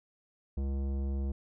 sine tone with tanh clipping, 68.3 Hz, C#2, 25 cents flat, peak -32 dBFS, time 0.57-1.32 s, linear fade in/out 5 ms, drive 15 dB, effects none

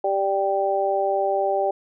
harmonic tone, 196 Hz, G3, in tune, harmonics 2 / 3 / 4, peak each -25 / -23 / -23 dBFS, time 0.04-1.71 s, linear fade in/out 5 ms, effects none

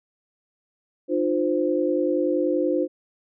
sine tone cluster, 302.3 / 352.7 / 518 Hz, D#4 / F4 / C5, -50 / +17 / -17 cents, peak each -24 dBFS, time 1.08-2.88 s, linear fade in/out 50 ms, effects none

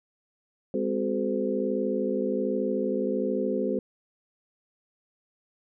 sine tone cluster, 205.8 / 259 / 371.8 / 433.1 / 512 Hz, G#3 / C4 / F#4 / A4 / C5, -16 / -17 / +8 / -27 / -38 cents, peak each -31 dBFS, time 0.74-3.79 s, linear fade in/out 2 ms, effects none

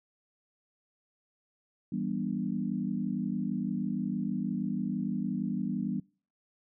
sine chord, E minor seventh, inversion none, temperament equal with one note detuned, 164.81 / 196 / 242.3 / 293.7 Hz, E3 / G3 / B3 / D4, 0 / 0 / -33 / 0 cents, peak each -38 / -33 / -34 / -38 dBFS, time 1.92-6 s, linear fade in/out 5 ms, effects noise-tail reverb RT60 0.4 s tail -24 dB re dry

